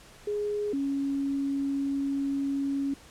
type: tone pair in turn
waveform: sine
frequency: 415.3 / 277.2 Hz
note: G#4 / C#4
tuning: 0 / 0 cents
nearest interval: perfect fifth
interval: 700 cents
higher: first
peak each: -27 / -26 dBFS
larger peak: second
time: 0.27-0.73 / 0.73-2.94 s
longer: second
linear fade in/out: 5 ms
effects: pink hiss -52 dBFS RMS until 3.1 s + low-pass 10000 Hz 12 dB/octave